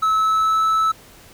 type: tone with pitch glide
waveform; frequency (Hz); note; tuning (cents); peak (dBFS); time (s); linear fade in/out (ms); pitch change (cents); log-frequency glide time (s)
triangle; 1298 to 1307.8; E6 to E6; -27 to -14; -13; 0.02-0.92; 10; +13; 0.17-0.65
effects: pink hiss -46 dBFS RMS until 1.33 s